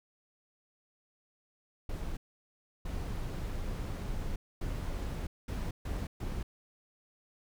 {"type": "noise bursts at uneven times", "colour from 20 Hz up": "brown", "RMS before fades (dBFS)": -36, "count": 6, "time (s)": [[1.89, 2.17], [2.85, 4.36], [4.61, 5.27], [5.48, 5.71], [5.85, 6.07], [6.2, 6.43]], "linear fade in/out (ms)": 5, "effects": []}